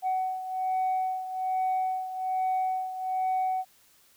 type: beating tone pair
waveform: sine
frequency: 749 / 750.2 Hz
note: F#5 / F#5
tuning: +21 / +24 cents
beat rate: 1.2 Hz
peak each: -26 / -31 dBFS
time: 0.02-3.65 s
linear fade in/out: 50 ms
effects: tanh soft clip ceiling -22 dBFS + white hiss -61 dBFS RMS until 4.16 s